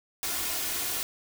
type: noise with comb filter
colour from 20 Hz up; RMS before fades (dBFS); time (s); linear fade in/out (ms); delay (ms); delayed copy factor
white; -31; 0.23-1.03; 0; 2.8; +0.5
effects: none